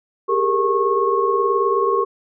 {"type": "tone cluster", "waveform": "sine", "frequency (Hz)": [395, 413.7, 462.8, 1093], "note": ["G4", "G#4", "A#4", "C#6"], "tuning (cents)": [13, -7, -13, -25], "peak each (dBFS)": [-20, -25, -21, -19], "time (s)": [0.28, 2.05], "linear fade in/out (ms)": 20, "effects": []}